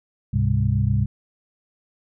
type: tone cluster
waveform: sine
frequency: 70.1 / 103 / 130.4 / 200.7 Hz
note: C#2 / G#2 / C3 / G3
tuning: +20 / -14 / -5 / +41 cents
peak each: -26 / -20 / -22 / -27 dBFS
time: 0.33-1.06 s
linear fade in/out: 10 ms
effects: none